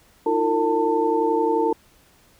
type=tone cluster; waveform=sine; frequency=314.5 / 345.8 / 455.1 / 892 Hz; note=D#4 / F4 / A#4 / A5; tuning=+19 / -17 / -42 / +23 cents; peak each=-25 / -25 / -21 / -23 dBFS; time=0.26-1.73 s; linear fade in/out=5 ms; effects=pink hiss -56 dBFS RMS until 2.39 s